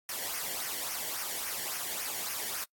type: noise with flanger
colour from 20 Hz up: white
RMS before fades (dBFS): -36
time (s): 0.09-2.64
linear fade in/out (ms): 2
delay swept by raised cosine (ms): 0.25 to 0.81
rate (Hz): 3.6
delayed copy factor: -0.65
effects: noise-tail reverb RT60 0.1 s tail -24 dB re dry + AAC 64 kbps